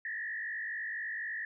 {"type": "tone with frequency modulation", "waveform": "sine", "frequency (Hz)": 1820, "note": "A#6", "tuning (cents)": -42, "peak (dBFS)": -35, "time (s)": [0.05, 1.45], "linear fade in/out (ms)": 2, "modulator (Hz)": 52, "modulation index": 1.9, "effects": []}